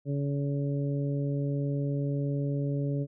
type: harmonic tone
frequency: 141.5 Hz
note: C#3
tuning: 36 cents sharp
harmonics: 1 / 2 / 3 / 4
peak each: -28 / -34 / -38 / -40 dBFS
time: 0.05-3.07 s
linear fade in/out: 50 ms
effects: none